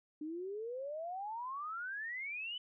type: exponential sweep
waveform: sine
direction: up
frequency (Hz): 296.4 to 3036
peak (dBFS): -39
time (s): 0.21-2.58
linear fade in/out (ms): 5
effects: none